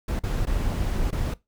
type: noise with dropouts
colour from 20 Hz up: brown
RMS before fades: -25 dBFS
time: 0.08-1.34 s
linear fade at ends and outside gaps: 5 ms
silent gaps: 0.193-0.235 / 0.455-0.469 / 1.108-1.126 s
effects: noise-tail reverb RT60 0.2 s tail -20 dB re dry